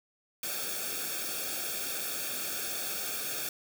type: noise with comb filter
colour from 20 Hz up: white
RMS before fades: -35 dBFS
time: 0.43-3.49 s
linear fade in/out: 2 ms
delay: 1 ms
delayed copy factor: -0.85
effects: none